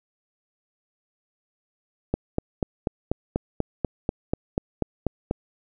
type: click train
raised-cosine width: 2 ms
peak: -9 dBFS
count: 14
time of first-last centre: 2.14-5.311 s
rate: 4.1 Hz
effects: none